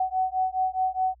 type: beating tone pair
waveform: sine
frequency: 747 / 751.8 Hz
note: F#5 / F#5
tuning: +16 / +27 cents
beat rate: 4.8 Hz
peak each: -26 dBFS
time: 0-1.15 s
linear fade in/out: 5 ms
effects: added 60 Hz sine -54 dBFS peak until 1.2 s